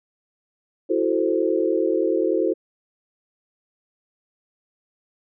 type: chord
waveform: sine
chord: F# half-diminished seventh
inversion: third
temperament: equal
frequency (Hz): 329.6 / 370 / 440 / 523.3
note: E4 / F#4 / A4 / C5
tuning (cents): 0 / 0 / 0 / 0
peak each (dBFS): -23 / -23 / -24 / -25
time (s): 0.89-2.54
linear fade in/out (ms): 20
effects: none